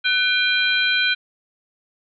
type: harmonic tone with a mistuned harmonic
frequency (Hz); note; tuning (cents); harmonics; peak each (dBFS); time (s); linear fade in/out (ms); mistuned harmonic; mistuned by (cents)
800; G5; +35; 2 / 3 / 4 / 5; -20 / -22 / -23 / -24; 0.04-1.15; 20; 2; -110
effects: none